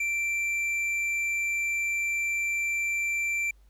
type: tone with tanh clipping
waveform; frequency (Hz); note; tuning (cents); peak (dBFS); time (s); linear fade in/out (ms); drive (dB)
sine; 2349; D7; 0; -27; 0-3.51; 5; 7
effects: added 50 Hz sine -54 dBFS peak until 3.69 s + pink hiss -70 dBFS RMS until 3.69 s